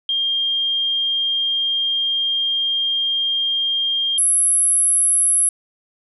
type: tone pair in turn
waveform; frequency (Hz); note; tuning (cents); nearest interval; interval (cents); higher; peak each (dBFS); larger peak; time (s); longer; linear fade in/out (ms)
sine; 3209 / 10888; G7 / F9; +40 / -45; octave + major sixth; 2115; second; -17 / -13; second; 0.09-4.18 / 4.18-5.49; first; 2
effects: none